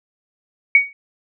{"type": "tone with exponential decay", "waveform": "sine", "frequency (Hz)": 2243, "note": "C#7", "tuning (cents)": 20, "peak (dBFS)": -4, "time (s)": [0.75, 0.93], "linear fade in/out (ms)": 2, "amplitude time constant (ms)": 38, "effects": []}